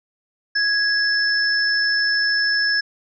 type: tone pair together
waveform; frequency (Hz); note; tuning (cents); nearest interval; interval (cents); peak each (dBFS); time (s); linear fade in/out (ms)
sine; 1661.2 / 5274; G#6 / E8; 0 / 0; octave + minor sixth; 2000; -18 / -21; 0.55-2.81; 10
effects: none